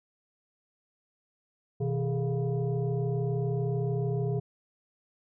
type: tone with frequency modulation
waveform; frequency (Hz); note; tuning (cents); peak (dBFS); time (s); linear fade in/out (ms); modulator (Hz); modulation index
sine; 125.9; B2; +34; -26; 1.8-4.4; 10; 285; 1.1
effects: none